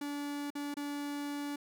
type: tone with dropouts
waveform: 45% pulse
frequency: 288.4 Hz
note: D4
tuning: 31 cents flat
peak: -36 dBFS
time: 0.01-1.56 s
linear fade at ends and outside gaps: 5 ms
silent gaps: 0.504-0.552 / 0.742-0.768 s
effects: none